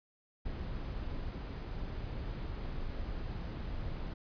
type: noise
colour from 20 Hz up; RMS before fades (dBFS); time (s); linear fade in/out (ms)
brown; -39; 0.45-4.14; 10
effects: resampled to 11025 Hz